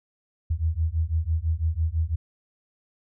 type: beating tone pair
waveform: sine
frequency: 78 / 84 Hz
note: D#2 / E2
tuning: +5 / +33 cents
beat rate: 6 Hz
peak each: -25 dBFS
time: 0.5-2.16 s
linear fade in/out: 10 ms
effects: none